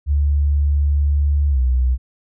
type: tone with pitch glide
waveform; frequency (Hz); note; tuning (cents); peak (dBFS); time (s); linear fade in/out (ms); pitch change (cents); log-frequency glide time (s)
sine; 72.2 to 63.22; D2 to B1; -29 to +41; -13; 0.06-1.98; 50; -230; 1.5-1.6
effects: none